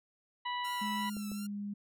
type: harmonic tone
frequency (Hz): 982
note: B5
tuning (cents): -10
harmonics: 1 / 2 / 3 / 4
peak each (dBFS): -35 / -41 / -43 / -47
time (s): 0.45-1.1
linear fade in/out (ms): 10
type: tone with vibrato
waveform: 5% pulse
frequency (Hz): 1359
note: F6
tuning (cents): -48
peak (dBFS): -35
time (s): 0.64-1.47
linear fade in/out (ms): 10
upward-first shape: triangle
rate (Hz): 2.7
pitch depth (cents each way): 67
type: tone with pitch glide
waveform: sine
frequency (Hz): 209.7 to 203.8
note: G#3 to G#3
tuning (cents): +17 to -32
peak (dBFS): -36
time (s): 0.81-1.74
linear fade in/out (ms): 10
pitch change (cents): -49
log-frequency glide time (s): 0.98-1.53
type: clicks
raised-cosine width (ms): 2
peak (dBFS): -34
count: 2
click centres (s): 1.168 / 1.317
effects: none